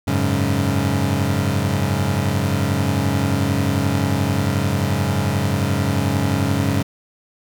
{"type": "chord", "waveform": "25% pulse", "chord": "F# suspended second", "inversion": "none", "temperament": "equal", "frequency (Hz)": [92.5, 103.83, 138.59], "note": ["F#2", "G#2", "C#3"], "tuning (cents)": [0, 0, 0], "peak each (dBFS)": -18, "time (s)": [0.07, 6.83], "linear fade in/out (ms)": 10, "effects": []}